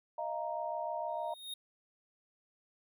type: chord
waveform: sine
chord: Eb suspended second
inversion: none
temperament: equal with one note detuned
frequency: 622.3 / 688.8 / 932.3 Hz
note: Eb5 / F5 / Bb5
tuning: 0 / -24 / 0 cents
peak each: -39 dBFS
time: 0.18-1.34 s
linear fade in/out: 5 ms
type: tone with exponential growth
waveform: square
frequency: 3715 Hz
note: A#7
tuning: 7 cents flat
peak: -38 dBFS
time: 1.08-1.54 s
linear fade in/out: 5 ms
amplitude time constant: 100 ms
effects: none